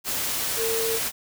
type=tone in noise; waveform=sine; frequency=452.7 Hz; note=A4; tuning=49 cents sharp; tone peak=-25 dBFS; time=0.56-1 s; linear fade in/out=50 ms; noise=white; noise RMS=-27 dBFS; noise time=0.04-1.12 s; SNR=-1 dB; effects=none